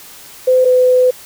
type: tone pair in turn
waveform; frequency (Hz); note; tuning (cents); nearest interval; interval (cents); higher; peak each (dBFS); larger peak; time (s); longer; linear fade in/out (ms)
sine; 511 / 504.8; C5 / B4; -41 / +38; unison; 21; first; -7; neither; 0.47-0.65 / 0.65-1.11; second; 10
effects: white hiss -37 dBFS RMS until 1.25 s